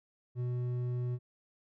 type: tone with hard clipping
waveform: sine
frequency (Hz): 123.3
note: B2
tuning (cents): -2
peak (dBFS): -33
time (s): 0.35-1.19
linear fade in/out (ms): 50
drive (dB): 6
effects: none